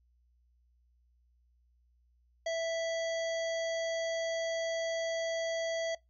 harmonic tone, 659.3 Hz, E5, in tune, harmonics 1 / 3 / 5 / 7 / 9 / 10, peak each -31 / -41 / -45 / -48 / -50 / -51 dBFS, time 2.46-5.95 s, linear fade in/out 5 ms, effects noise-tail reverb RT60 0.2 s tail -24 dB re dry + added 60 Hz sine -66 dBFS peak until 6.09 s

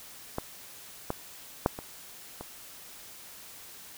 clicks, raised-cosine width 1 ms, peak -16 / -15 / -8 / -23 / -24 dBFS, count 5, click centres 0.384 / 1.104 / 1.661 / 1.789 / 2.41 s, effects white hiss -48 dBFS RMS until 3.97 s

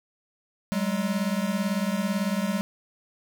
square beating tone pair, 190 / 208 Hz, F#3 / G#3, +46 / +3 cents, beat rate 18 Hz, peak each -28 dBFS, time 0.72-2.61 s, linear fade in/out 0 ms, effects none

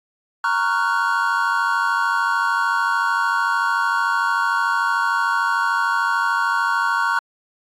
triangle chord, Gb major seventh, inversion first, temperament equal with one note detuned, 932.3 / 1108.7 / 1396.9 / 1490.3 Hz, Bb5 / Db6 / F6 / Gb6, 0 / 0 / 0 / +12 cents, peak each -21 dBFS, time 0.44-7.19 s, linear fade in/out 2 ms, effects AAC 48 kbps

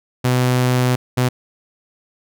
sawtooth tone bursts at uneven times, 125.8 Hz, B2, 32 cents sharp, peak -10 dBFS, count 2, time 0.24-0.96 / 1.17-1.29 s, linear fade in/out 10 ms, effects none

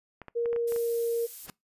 clicks, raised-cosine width 0.5 ms, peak -27 dBFS, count 7, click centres 0.217 / 0.283 / 0.458 / 0.53 / 0.562 / 0.722 / 0.762 s
sine tone with pitch glide, 470 to 465.9 Hz, A#4 to A#4, +14 to -1 cents, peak -25 dBFS, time 0.35-1.27 s, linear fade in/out 20 ms, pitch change -15 cents, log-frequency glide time 0.5-1.07 s
violet noise, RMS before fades -40 dBFS, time 0.67-1.47 s, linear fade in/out 10 ms
pink noise with exponential growth, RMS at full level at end -38 dBFS, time 1.41-1.5 s, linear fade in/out 1 ms, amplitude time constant 18 ms
effects noise-tail reverb RT60 0.2 s tail -24 dB re dry + resampled to 32000 Hz

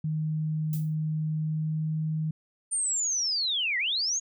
sine tone with pitch glide, 155.56 to 156.73 Hz, D#3 to D#3, 0 to +13 cents, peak -26 dBFS, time 0.04-2.31 s, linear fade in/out 5 ms, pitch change +13 cents, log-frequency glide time 1.37-1.98 s
violet noise with exponential decay, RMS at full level -36 dBFS, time 0.73-0.95 s, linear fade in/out 2 ms, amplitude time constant 46 ms
sine linear two-way sweep, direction down then up, 9080 to 1881 to 6780 Hz, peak -25 dBFS, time 2.71-4.2 s, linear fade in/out 20 ms, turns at 3.78 s
effects none

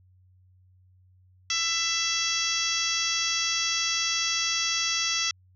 harmonic tone with a mistuned harmonic, 666 Hz, E5, 18 cents sharp, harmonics 2 / 3 / 4 / 5 / 6 / 7 / 8 / 9 / 10, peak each -36 / -34 / -33 / -31 / -37 / -34 / -32 / -30 / -41 dBFS, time 1.5-5.31 s, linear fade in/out 2 ms, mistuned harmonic 8, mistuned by +37 cents, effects added 92 Hz sine -56 dBFS peak until 5.55 s

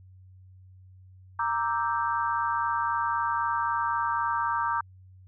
sine chord, E half-diminished seventh, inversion second, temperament equal, 932.3 / 1174.7 / 1318.5 / 1568 Hz, Bb5 / D6 / E6 / G6, 0 / 0 / 0 / 0 cents, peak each -28 / -29 / -34 / -33 dBFS, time 1.39-4.81 s, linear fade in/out 5 ms, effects added 93 Hz sine -49 dBFS peak until 5.27 s

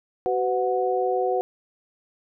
sine tone cluster, 376.7 / 503 / 734 Hz, F#4 / B4 / F#5, +31 / +32 / -14 cents, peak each -25 dBFS, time 0.26-1.41 s, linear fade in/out 0 ms, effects none

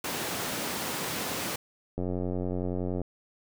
pink high-pass noise, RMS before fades -33 dBFS, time 0.04-1.56 s, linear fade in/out 5 ms, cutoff 170 Hz, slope 12 dB/octave
click train, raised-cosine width 2 ms, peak -19 dBFS, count 95, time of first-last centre 1.98-3.016 s, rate 90.7 Hz
effects none

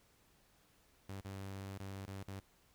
sawtooth tone with dropouts, 97.4 Hz, G2, 11 cents flat, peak -40 dBFS, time 1.09-2.4 s, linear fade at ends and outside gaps 5 ms, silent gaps 1.209-1.247 / 1.782-1.799 / 2.057-2.077 / 2.232-2.279 s, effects pink hiss -70 dBFS RMS until 2.74 s

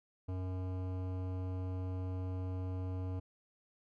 sine tone with hard clipping, 92.5 Hz, F#2, in tune, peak -38 dBFS, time 0.28-3.2 s, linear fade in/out 10 ms, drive 16 dB, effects none

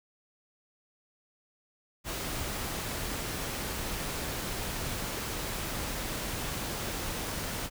pink noise, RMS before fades -35 dBFS, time 2.04-7.7 s, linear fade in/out 50 ms, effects none

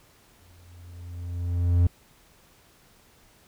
triangle tone with exponential growth, 87.31 Hz, F2, in tune, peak -13 dBFS, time 0.39-1.87 s, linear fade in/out 5 ms, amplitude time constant 320 ms, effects pink hiss -58 dBFS RMS until 3.47 s

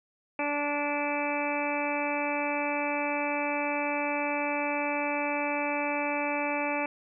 harmonic tone, 290.9 Hz, D4, 16 cents flat, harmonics 1 / 2 / 3 / 4 / 5 / 6 / 7 / 8 / 9, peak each -34 / -33 / -33 / -40 / -42 / -43 / -43 / -34 / -37 dBFS, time 0.39-6.86 s, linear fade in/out 2 ms, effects none

